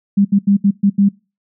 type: tone bursts at uneven times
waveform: sine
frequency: 200 Hz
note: G3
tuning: 35 cents sharp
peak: -8 dBFS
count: 6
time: 0.17-0.25 / 0.32-0.39 / 0.47-0.57 / 0.64-0.71 / 0.83-0.9 / 0.98-1.09 s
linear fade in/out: 10 ms
effects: noise-tail reverb RT60 0.3 s tail -24 dB re dry